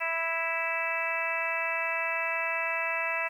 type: harmonic tone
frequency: 329.6 Hz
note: E4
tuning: in tune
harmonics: 2 / 3 / 4 / 5 / 6 / 7 / 8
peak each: -36 / -36 / -38 / -38 / -34 / -37 / -32 dBFS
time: 0-3.29 s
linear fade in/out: 20 ms
effects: 10-bit